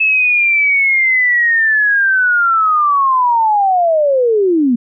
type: linear sweep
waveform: sine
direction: down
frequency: 2612 to 227.5 Hz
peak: -9 dBFS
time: 0-4.76 s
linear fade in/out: 10 ms
effects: none